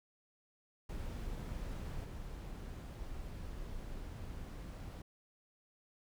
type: noise with level steps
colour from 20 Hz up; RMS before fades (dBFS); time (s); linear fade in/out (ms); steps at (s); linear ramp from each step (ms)
brown; -42 / -45; 0.89-5.02; 5; 2.04; 2
effects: none